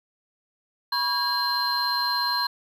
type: tone cluster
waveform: triangle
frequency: 975 / 1112 / 1631 / 4154 Hz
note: B5 / C#6 / G#6 / C8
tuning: -23 / +5 / -32 / -13 cents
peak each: -26 / -30 / -29 / -24 dBFS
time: 0.92-2.47 s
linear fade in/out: 5 ms
effects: none